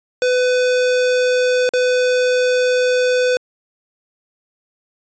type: tone with dropouts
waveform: square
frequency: 501 Hz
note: B4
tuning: 25 cents sharp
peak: -14 dBFS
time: 0.22-3.37 s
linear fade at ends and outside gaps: 1 ms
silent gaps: 1.691-1.736 s
effects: resampled to 16000 Hz